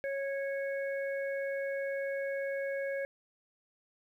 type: harmonic tone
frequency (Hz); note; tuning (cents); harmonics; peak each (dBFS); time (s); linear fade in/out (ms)
551; C#5; -11; 1 / 3 / 4; -33 / -41 / -45; 0.04-3.05; 0
effects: 11-bit